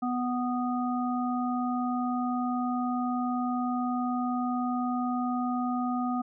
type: harmonic tone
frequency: 247.4 Hz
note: B3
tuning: 3 cents sharp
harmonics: 1 / 3 / 5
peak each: -28 / -33 / -35 dBFS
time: 0.02-6.22 s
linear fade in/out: 10 ms
effects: none